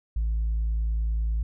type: tone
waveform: sine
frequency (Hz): 55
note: A1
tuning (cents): 0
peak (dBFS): -21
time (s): 0.16-1.43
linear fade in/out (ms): 5
effects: tanh soft clip ceiling -21 dBFS